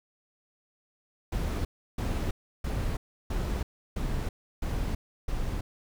brown noise bursts, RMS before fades -30 dBFS, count 7, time 1.32-5.61 s, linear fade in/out 5 ms, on 330 ms, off 330 ms, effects none

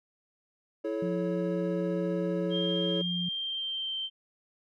triangle chord, A major, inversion second, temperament equal with one note detuned, 329.6 / 429.5 / 554.4 Hz, E4 / A4 / C#5, 0 / -42 / 0 cents, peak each -32 dBFS, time 0.84-3.02 s, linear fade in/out 10 ms
sine tone, 176.6 Hz, F3, 20 cents sharp, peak -31 dBFS, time 1.02-3.29 s, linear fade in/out 5 ms
sine tone with pitch glide, 3200 to 3125 Hz, G7 to G7, +35 to -6 cents, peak -31 dBFS, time 2.5-4.1 s, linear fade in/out 50 ms, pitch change -41 cents, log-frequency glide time 3.06-3.97 s
effects none

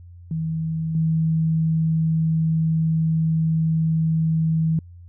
sine tone with level steps, 160.5 Hz, E3, 46 cents flat, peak -22 / -17 dBFS, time 0.31-4.79 s, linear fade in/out 2 ms, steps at 0.95 s, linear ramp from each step 2 ms, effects added 87 Hz sine -40 dBFS peak until 5.08 s

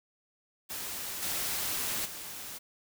white noise with level steps, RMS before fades -38 / -33 / -42 dBFS, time 0.69-2.59 s, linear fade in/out 20 ms, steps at 1.22 / 2.05 s, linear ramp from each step 10 ms, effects none

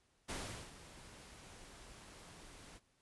pink noise with ADSR envelope, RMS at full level -42 dBFS, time 0.28-2.8 s, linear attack 19 ms, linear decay 410 ms, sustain -14 dB, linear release 40 ms, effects pink hiss -75 dBFS RMS until 3.01 s + resampled to 24000 Hz

